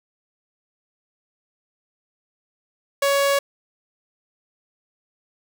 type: tone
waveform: sawtooth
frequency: 559 Hz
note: C#5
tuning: 14 cents sharp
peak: -13 dBFS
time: 3.02-3.39 s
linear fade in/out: 5 ms
effects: none